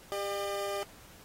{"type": "tone pair together", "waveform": "30% pulse", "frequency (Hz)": [398.9, 603], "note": ["G4", "D5"], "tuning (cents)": [30, 46], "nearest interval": "perfect fifth", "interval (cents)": 716, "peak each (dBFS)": [-33, -32], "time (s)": [0.12, 0.83], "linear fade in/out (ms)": 0, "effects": ["pink hiss -55 dBFS RMS until 1.24 s", "AAC 48 kbps"]}